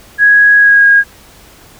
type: tone with pitch glide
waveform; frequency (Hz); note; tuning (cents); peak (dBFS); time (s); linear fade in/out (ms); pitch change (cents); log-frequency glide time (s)
sine; 1661.2 to 1634.5; G#6 to G#6; 0 to -28; -3; 0.18-1.04; 50; -28; 0.57-0.87
effects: pink hiss -40 dBFS RMS until 1.79 s